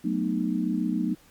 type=chord; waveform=sine; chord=B dominant seventh; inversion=second; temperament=equal with one note detuned; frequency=185 / 220 / 246.9 / 306.5 Hz; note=F#3 / A3 / B3 / D#4; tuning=0 / 0 / 0 / -26 cents; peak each=-29 dBFS; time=0.04-1.15 s; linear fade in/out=10 ms; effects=pink hiss -57 dBFS RMS until 1.3 s + MP3 96 kbps